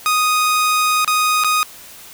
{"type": "tone with dropouts", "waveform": "sawtooth", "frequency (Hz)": 1244.5, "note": "D#6", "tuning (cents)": 0, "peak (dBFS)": -10, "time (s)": [0.06, 1.63], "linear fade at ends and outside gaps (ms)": 0, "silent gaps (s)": [[1.046, 1.077], [1.437, 1.445]], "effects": ["white hiss -39 dBFS RMS until 2.13 s"]}